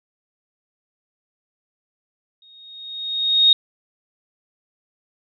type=tone with exponential growth; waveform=sine; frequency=3729 Hz; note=A#7; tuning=in tune; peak=-8 dBFS; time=2.42-3.53 s; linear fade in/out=2 ms; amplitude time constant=240 ms; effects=none